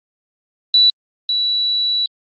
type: tone pair in turn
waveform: sine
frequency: 3951 / 3935 Hz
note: B7 / B7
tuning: 0 / -7 cents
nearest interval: unison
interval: 7 cents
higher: first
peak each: -8 / -15 dBFS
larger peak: first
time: 0.74-0.9 / 1.29-2.06 s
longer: second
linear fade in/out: 2 ms
effects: Opus 24 kbps